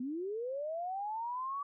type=linear sweep; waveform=sine; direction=up; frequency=239.2 to 1150 Hz; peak=-35 dBFS; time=0-1.63 s; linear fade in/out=5 ms; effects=none